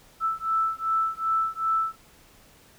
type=beating tone pair; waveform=sine; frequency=1318.5 / 1321.1 Hz; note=E6 / E6; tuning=0 / +3 cents; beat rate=2.6 Hz; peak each=-26 dBFS; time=0.2-1.96 s; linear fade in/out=50 ms; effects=pink hiss -55 dBFS RMS until 2.78 s